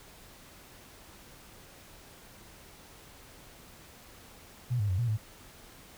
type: tone with pitch steps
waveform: sine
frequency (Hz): 122.6 / 103 / 92.6 / 119.6 / 108.3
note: B2 / G#2 / F#2 / A#2 / A2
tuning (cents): -12 / -14 / +2 / +45 / -27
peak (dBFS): -26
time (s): 4.7-5.175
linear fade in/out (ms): 20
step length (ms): 95
effects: pink hiss -53 dBFS RMS until 5.97 s